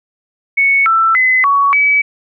sine tone with pitch steps, 2215 / 1332 / 2030 / 1122 / 2285 Hz, C#7 / E6 / B6 / C#6 / D7, -2 / +18 / +47 / +21 / -48 cents, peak -8 dBFS, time 0.57-2.02 s, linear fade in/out 10 ms, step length 290 ms, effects none

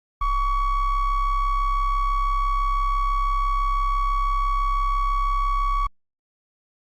triangle ring-modulated tone, 550 Hz, C#5, 14 cents flat, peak -14 dBFS, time 0.21-5.87 s, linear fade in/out 5 ms, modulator 583 Hz, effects Opus 48 kbps

